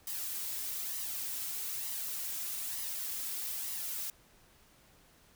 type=noise with flanger; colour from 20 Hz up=blue; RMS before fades=-38 dBFS; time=0.07-4.1 s; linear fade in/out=2 ms; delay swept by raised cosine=0.99 to 3.09 ms; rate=1.1 Hz; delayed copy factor=+0.5; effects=pink hiss -63 dBFS RMS until 5.35 s